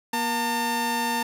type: tone pair together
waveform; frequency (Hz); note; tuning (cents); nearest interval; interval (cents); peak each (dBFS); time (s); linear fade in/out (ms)
sawtooth; 238.4 / 900; A#3 / A5; +39 / +39; octave + major seventh; 2300; -25 / -21; 0.13-1.23; 5
effects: none